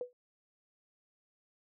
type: tone with exponential decay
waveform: sine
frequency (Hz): 493.9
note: B4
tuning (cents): 0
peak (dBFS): -31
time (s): 0.01-0.13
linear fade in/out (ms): 1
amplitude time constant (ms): 25
effects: none